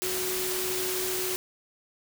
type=tone in noise; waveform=sine; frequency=370 Hz; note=F#4; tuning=in tune; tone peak=-32 dBFS; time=0.02-1.36 s; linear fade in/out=0 ms; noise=white; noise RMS=-31 dBFS; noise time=0.02-1.36 s; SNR=-4 dB; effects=none